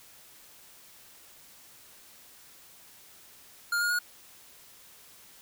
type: tone with pitch steps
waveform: square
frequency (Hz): 1409 / 1428 / 1444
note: F6 / F6 / F#6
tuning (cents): +15 / +38 / -43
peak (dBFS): -26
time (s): 3.72-3.99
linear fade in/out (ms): 5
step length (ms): 90
effects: white hiss -54 dBFS RMS until 5.41 s